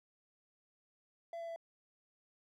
triangle tone with pitch steps, 674 / 670.1 / 666.3 Hz, E5 / E5 / E5, +38 / +28 / +18 cents, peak -39 dBFS, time 1.33-1.561 s, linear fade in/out 2 ms, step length 77 ms, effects none

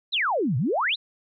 sine exponential two-way sweep, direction down then up, 4216 to 112.2 to 4216 Hz, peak -21 dBFS, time 0.12-0.96 s, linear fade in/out 20 ms, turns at 0.57 s, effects none

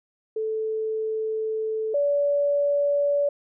sine tone pair in turn, 438.3 / 573.5 Hz, A4 / D5, -7 / -41 cents, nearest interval perfect fourth, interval 466 cents, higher second, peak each -24 / -19 dBFS, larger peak second, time 0.36-1.94 / 1.94-3.29 s, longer first, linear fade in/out 5 ms, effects none

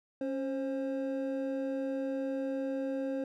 triangle tone pair together, 273.6 / 531 Hz, C#4 / C5, -23 / +25 cents, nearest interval major seventh, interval 1148 cents, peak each -32 / -33 dBFS, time 0.21-3.24 s, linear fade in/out 2 ms, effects none

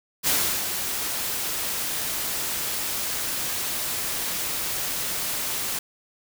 white noise with ADSR envelope, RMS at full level -21 dBFS, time 0.23-5.79 s, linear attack 45 ms, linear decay 340 ms, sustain -7 dB, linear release 4 ms, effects none

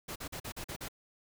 pink noise bursts, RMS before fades -41 dBFS, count 7, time 0.08-0.885 s, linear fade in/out 10 ms, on 79 ms, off 42 ms, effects none

